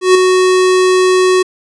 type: tone with ADSR envelope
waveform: square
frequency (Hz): 370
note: F#4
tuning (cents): 0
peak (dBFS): -3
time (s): 0.01-1.43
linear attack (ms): 140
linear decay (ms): 4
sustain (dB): -5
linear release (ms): 11
effects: resampled to 22050 Hz